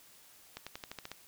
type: accelerating click train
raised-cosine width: 0.2 ms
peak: -24 dBFS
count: 8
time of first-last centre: 0.57-1.116 s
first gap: 96 ms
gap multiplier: 0.93
effects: white hiss -59 dBFS RMS until 1.27 s